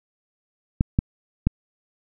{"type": "clicks", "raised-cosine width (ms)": 5, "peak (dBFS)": -5, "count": 3, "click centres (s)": [0.809, 0.989, 1.47], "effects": []}